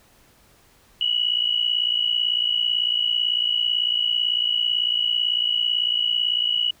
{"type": "tone pair together", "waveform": "sine", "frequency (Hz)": [2902, 2960], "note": ["F#7", "F#7"], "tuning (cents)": [-34, 0], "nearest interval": "unison", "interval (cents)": 34, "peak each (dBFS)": -22, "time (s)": [1.01, 6.71], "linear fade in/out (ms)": 2, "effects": ["pink hiss -56 dBFS RMS until 6.8 s"]}